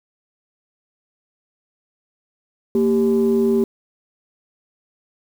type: tone pair together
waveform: sine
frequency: 230.4 / 392.9 Hz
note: A#3 / G4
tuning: -20 / +4 cents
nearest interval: major sixth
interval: 924 cents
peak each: -16 / -15 dBFS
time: 2.75-3.64 s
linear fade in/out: 2 ms
effects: tanh soft clip ceiling -9 dBFS + 7-bit